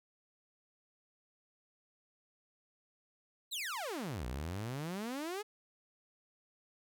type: exponential two-way sweep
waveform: sawtooth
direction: down then up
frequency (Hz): 4231 to 57.9 to 435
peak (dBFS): -34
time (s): 3.51-5.43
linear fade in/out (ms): 20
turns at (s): 4.26
effects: none